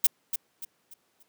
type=noise with echo; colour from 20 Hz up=violet; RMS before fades=-19 dBFS; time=0.04-0.07 s; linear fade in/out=5 ms; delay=290 ms; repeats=4; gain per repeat=-9 dB; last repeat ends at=1.23 s; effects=pink hiss -70 dBFS RMS until 1.28 s + high-pass 200 Hz 12 dB/octave